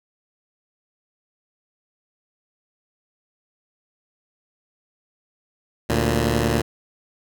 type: tone pair together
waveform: 10% pulse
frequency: 73.8 / 115.9 Hz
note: D2 / A#2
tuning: +9 / -10 cents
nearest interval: minor sixth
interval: 781 cents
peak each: -13 dBFS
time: 5.89-6.62 s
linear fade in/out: 10 ms
effects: none